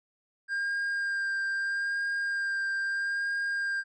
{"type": "tone with vibrato", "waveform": "triangle", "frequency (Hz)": 1601, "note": "G6", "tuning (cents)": 36, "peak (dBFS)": -26, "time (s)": [0.48, 3.84], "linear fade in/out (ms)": 50, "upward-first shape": "sine", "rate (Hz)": 0.78, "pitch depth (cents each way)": 16, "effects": ["resampled to 22050 Hz"]}